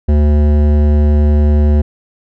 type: tone with hard clipping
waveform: sine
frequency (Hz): 74.1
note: D2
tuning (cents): +16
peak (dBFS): -9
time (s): 0.08-1.82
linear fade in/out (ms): 10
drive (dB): 14
effects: none